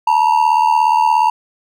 triangle ring-modulated tone, 918 Hz, A#5, 27 cents flat, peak -5 dBFS, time 0.07-1.3 s, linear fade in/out 5 ms, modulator 38.5 Hz, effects none

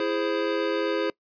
square chord, E augmented, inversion none, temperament equal with one note detuned, 332.3 / 415.3 / 523.3 Hz, E4 / G#4 / B#4, +14 / 0 / 0 cents, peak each -29 dBFS, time 0-1.1 s, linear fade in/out 2 ms, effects noise-tail reverb RT60 0.1 s tail -23 dB re dry + resampled to 11025 Hz

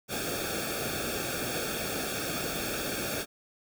pink noise with comb filter, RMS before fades -33 dBFS, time 0.08-3.26 s, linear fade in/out 50 ms, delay 1 ms, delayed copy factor -0.9, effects none

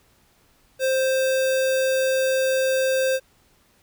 sine tone with sample-and-hold, 526 Hz, C5, 9 cents sharp, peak -18 dBFS, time 0.79-3.2 s, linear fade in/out 50 ms, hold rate 2100 Hz, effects pink hiss -60 dBFS RMS until 3.82 s

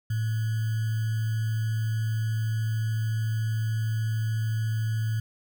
sine tone with sample-and-hold, 110.8 Hz, A2, 13 cents sharp, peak -24 dBFS, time 0.1-5.2 s, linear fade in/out 5 ms, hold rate 1575 Hz, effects none

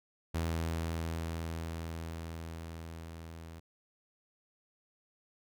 sawtooth tone with level ramp, 82.2 Hz, E2, 4 cents flat, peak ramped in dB -27 to -42 dBFS, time 0.34-3.6 s, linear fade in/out 10 ms, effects none

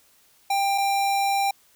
square tone pair in turn, 792 / 792 Hz, G5 / G5, +18 / +18 cents, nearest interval unison, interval 0 cents, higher neither, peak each -21 dBFS, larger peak neither, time 0.5-0.78 / 0.78-1.51 s, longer second, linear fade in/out 5 ms, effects white hiss -59 dBFS RMS until 1.75 s

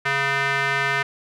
square tone with band-pass filter, 138.59 Hz, C#3, in tune, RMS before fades -22 dBFS, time 0.05-1.03 s, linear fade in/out 10 ms, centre 1800 Hz, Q 2.3, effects none

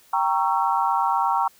sine chord, G diminished seventh, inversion none, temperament equal with one note detuned, 784 / 932.3 / 1108.7 / 1339.2 Hz, G5 / Bb5 / Db6 / Fb6, 0 / 0 / 0 / +27 cents, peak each -24 / -22 / -25 / -28 dBFS, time 0.13-1.48 s, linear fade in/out 5 ms, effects white hiss -55 dBFS RMS until 1.59 s

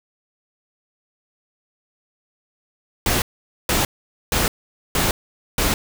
pink noise bursts, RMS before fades -19 dBFS, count 5, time 3.06-5.74 s, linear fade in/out 2 ms, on 160 ms, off 470 ms, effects none

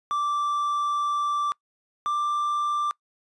triangle tone pair in turn, 1170 / 1180.9 Hz, D6 / D6, -7 / +9 cents, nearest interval unison, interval 16 cents, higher second, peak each -21 dBFS, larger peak neither, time 0.11-1.52 / 2.06-2.91 s, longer first, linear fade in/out 0 ms, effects noise-tail reverb RT60 0.1 s tail -23 dB re dry + resampled to 24000 Hz

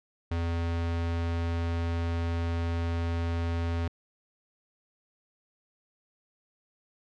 square tone, 84.3 Hz, E2, 39 cents sharp, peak -28 dBFS, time 0.31-3.88 s, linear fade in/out 5 ms, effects low-pass 4000 Hz 12 dB/octave

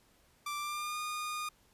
sawtooth tone with pitch glide, 1174.7 to 1221.8 Hz, D6 to D#6, 0 to -32 cents, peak -32 dBFS, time 0.46-1.49 s, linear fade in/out 5 ms, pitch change +68 cents, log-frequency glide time 0.58-0.99 s, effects pink hiss -67 dBFS RMS until 1.73 s + resampled to 32000 Hz

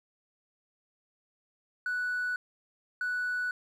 triangle tone pair in turn, 1480 / 1480 Hz, F#6 / F#6, 0 / 0 cents, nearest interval unison, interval 0 cents, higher neither, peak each -26 dBFS, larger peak neither, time 1.86-2.36 / 3.01-3.51 s, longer neither, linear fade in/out 2 ms, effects tanh soft clip ceiling -25 dBFS

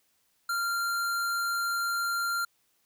square tone, 1387 Hz, F6, 12 cents flat, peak -28 dBFS, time 0.49-2.45 s, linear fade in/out 5 ms, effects white hiss -71 dBFS RMS until 2.85 s

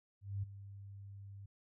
sine tone with ADSR envelope, 99.3 Hz, G2, 23 cents sharp, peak -34 dBFS, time 0.21-1.46 s, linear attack 220 ms, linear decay 12 ms, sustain -14 dB, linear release 6 ms, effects none

